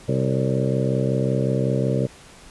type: harmonic tone with a mistuned harmonic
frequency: 65.41 Hz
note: C2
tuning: in tune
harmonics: 2 / 3 / 4 / 5 / 6 / 7 / 8 / 9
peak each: -22 / -26 / -29 / -31 / -30 / -27 / -30 / -31 dBFS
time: 0.08-2.07 s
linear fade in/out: 10 ms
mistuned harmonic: 8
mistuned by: +56 cents
effects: pink hiss -46 dBFS RMS until 2.5 s + resampled to 24000 Hz